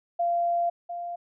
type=tone pair in turn; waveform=sine; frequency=690 / 695.2 Hz; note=F5 / F5; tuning=-21 / -8 cents; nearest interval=unison; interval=13 cents; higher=second; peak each=-22 / -31 dBFS; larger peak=first; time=0.19-0.7 / 0.89-1.16 s; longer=first; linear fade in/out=10 ms; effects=none